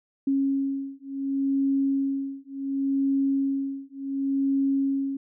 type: beating tone pair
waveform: sine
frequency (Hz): 273.3 / 273.99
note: C#4 / C#4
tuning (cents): -24 / -20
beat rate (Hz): 0.69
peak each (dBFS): -26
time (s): 0.27-5.17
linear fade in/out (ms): 5
effects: none